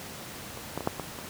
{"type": "clicks", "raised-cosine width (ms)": 1, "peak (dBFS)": [-26, -16, -19, -10, -18, -25], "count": 6, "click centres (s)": [0.574, 0.776, 0.807, 0.874, 0.997, 1.188], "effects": ["pink hiss -41 dBFS RMS until 1.29 s", "high-pass 80 Hz 12 dB/octave"]}